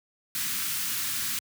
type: band-stop noise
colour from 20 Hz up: white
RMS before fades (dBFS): -30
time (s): 0.35-1.39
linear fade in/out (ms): 2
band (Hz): 270 to 1200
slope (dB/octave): 24
effects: high-pass 100 Hz 12 dB/octave